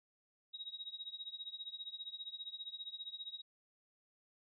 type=tone with tremolo; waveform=sine; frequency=3803 Hz; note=A#7; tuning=34 cents sharp; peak=-40 dBFS; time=0.53-3.42 s; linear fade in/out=20 ms; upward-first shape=triangle; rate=15 Hz; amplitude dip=95%; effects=none